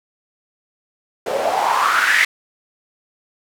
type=noise with band-pass filter sweep; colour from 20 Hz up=white; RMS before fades=-17 dBFS; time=1.26-2.25 s; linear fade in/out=5 ms; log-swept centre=480 to 2100 Hz; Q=5.9; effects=none